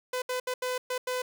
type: tone bursts at uneven times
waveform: sawtooth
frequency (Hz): 504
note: B4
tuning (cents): +35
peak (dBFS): -25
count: 6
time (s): 0.13-0.22 / 0.29-0.4 / 0.47-0.54 / 0.62-0.78 / 0.9-0.98 / 1.07-1.22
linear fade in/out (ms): 5
effects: none